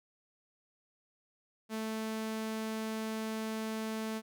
sawtooth tone, 220 Hz, A3, in tune, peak -31 dBFS, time 1.69-4.22 s, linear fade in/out 50 ms, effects none

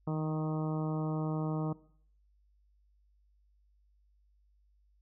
harmonic tone with a mistuned harmonic, 155.56 Hz, D#3, in tune, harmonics 1 / 2 / 3 / 4 / 5 / 6 / 7 / 8, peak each -32 / -38 / -42 / -44 / -46 / -48 / -49 / -50 dBFS, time 0.07-1.73 s, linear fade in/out 5 ms, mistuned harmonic 1, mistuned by +17 cents, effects noise-tail reverb RT60 0.6 s tail -20 dB re dry + added 50 Hz sine -65 dBFS peak until 5.01 s

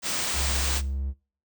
white band-stop noise, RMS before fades -28 dBFS, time 0.02-0.82 s, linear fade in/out 50 ms, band 9400 to 16000 Hz, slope 96 dB/octave
triangle tone with pitch glide, 67.6 to 68.03 Hz, C#2 to C#2, -43 to -32 cents, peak -25 dBFS, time 0.33-1.14 s, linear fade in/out 50 ms, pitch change +11 cents, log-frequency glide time 0.67-0.83 s
effects noise-tail reverb RT60 0.4 s tail -19 dB re dry

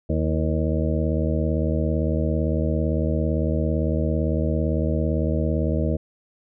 harmonic tone with a mistuned harmonic, 77.78 Hz, D#2, in tune, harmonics 1 / 2 / 3 / 4 / 6 / 7 / 8, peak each -23 / -26 / -28 / -29 / -31 / -31 / -32 dBFS, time 0.09-5.97 s, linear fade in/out 10 ms, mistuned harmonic 4, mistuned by +84 cents, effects none

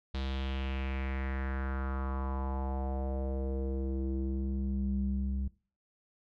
square tone with low-pass filter sweep, 66.6 Hz, C2, 31 cents sharp, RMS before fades -34 dBFS, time 0.14-5.48 s, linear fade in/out 5 ms, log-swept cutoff 3900 to 150 Hz, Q 3.4, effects noise-tail reverb RT60 0.4 s tail -21 dB re dry

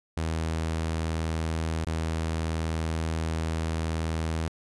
sawtooth tone with dropouts, 80.7 Hz, E2, 36 cents flat, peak -23 dBFS, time 0.17-4.48 s, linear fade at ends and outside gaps 0 ms, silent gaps 1.846-1.869 s, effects resampled to 24000 Hz

